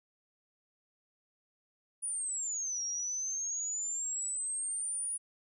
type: exponential two-way sweep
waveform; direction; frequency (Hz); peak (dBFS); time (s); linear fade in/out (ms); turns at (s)
sine; down then up; 9770 to 5610 to 9770; -33; 2.02-5.18; 20; 2.83
effects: none